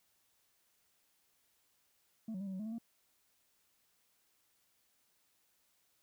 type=tone with pitch steps; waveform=sine; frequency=222.3 / 186.4 / 199 / 191.2 / 186.8 / 214.3 / 222.1 / 231.2 Hz; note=A3 / F#3 / G3 / G3 / F#3 / A3 / A3 / A#3; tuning=+18 / +13 / +26 / -43 / +17 / -45 / +16 / -14 cents; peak=-36 dBFS; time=2.28-2.784 s; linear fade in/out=5 ms; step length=63 ms; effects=tanh soft clip ceiling -38 dBFS + white hiss -75 dBFS RMS until 6.02 s